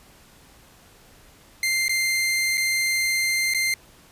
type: tone with dropouts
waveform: sawtooth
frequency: 2093 Hz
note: C7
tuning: in tune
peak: -17 dBFS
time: 1.63-3.74 s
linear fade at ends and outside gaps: 2 ms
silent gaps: 1.882-1.893 / 2.573-2.577 / 3.538-3.546 s
effects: pink hiss -52 dBFS RMS until 4.11 s + resampled to 32000 Hz

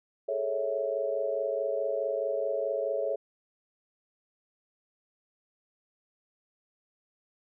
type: chord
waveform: sine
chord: A major seventh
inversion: third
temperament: equal with one note detuned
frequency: 415.3 / 440 / 554.4 / 652.8 Hz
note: G#4 / A4 / C#5 / E5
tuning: 0 / 0 / 0 / -17 cents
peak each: -36 / -35 / -30 / -34 dBFS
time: 0.28-3.16 s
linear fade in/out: 10 ms
effects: none

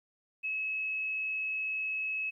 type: tone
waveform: sine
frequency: 2578 Hz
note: E7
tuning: 39 cents flat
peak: -31 dBFS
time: 0.43-2.31 s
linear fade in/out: 20 ms
effects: 12-bit

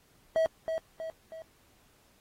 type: tone with echo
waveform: triangle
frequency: 646 Hz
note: E5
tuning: 35 cents flat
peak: -21 dBFS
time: 0.36-0.46 s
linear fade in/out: 0 ms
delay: 320 ms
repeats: 3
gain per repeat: -6 dB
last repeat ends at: 1.42 s
effects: pink hiss -65 dBFS RMS until 2.2 s + AAC 48 kbps

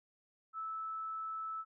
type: tone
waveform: sine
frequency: 1310 Hz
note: E6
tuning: 11 cents flat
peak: -38 dBFS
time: 0.53-1.65 s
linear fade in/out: 50 ms
effects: none

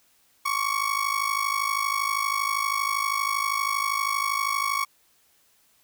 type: ring-modulated tone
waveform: 30% pulse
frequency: 1115 Hz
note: C#6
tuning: 10 cents sharp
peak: -18 dBFS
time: 0.45-4.85 s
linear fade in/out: 10 ms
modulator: 26.3 Hz
effects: white hiss -63 dBFS RMS until 5.83 s

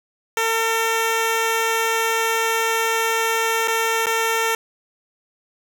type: tone with dropouts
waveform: 10% pulse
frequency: 452 Hz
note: A4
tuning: 47 cents sharp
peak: -10 dBFS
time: 0.37-4.55 s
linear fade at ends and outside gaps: 2 ms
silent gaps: 3.676-3.681 / 4.059-4.067 s
effects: none

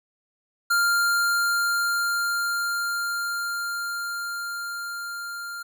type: tone with level ramp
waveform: square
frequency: 1396.9 Hz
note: F6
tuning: in tune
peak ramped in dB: -19 to -33 dBFS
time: 0.7-5.63 s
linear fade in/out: 10 ms
effects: none

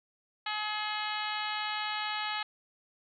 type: harmonic tone with a mistuned harmonic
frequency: 424.3 Hz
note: G#4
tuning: 37 cents sharp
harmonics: 2 / 3 / 4 / 5 / 6 / 7 / 8 / 9 / 10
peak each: -37 / -39 / -40 / -41 / -42 / -42 / -43 / -44 / -44 dBFS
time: 0.46-2.43 s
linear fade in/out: 5 ms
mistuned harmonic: 8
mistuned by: -31 cents
effects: none

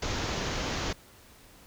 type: low-pass noise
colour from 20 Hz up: pink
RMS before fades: -32 dBFS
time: 0.02-0.93 s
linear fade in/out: 5 ms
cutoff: 6900 Hz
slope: 96 dB/octave
effects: pink hiss -55 dBFS RMS until 1.66 s

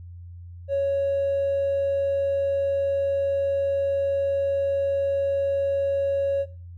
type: tone with hard clipping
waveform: sine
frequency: 554.4 Hz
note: C#5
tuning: in tune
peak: -21 dBFS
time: 0.68-6.46 s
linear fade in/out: 50 ms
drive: 1 dB
effects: noise-tail reverb RT60 0.4 s tail -18 dB re dry + added 87 Hz sine -38 dBFS peak until 6.77 s

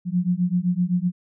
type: beating tone pair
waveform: sine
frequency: 174.61 / 182.41 Hz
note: F3 / F#3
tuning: 0 / -24 cents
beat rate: 7.8 Hz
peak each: -22 dBFS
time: 0.05-1.12 s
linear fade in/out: 50 ms
effects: none

